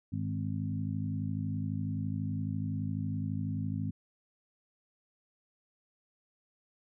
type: harmonic tone with a mistuned harmonic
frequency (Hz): 51.91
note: G#1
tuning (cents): 0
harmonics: 2 / 3 / 4 / 5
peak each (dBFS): -35 / -37 / -38 / -39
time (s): 0.12-3.91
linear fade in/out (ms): 10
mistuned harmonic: 2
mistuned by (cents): -42
effects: none